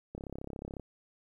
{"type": "click train", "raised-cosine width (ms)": 2, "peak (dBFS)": -27, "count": 23, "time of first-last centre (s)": [0.15, 0.797], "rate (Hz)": 34, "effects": ["11-bit"]}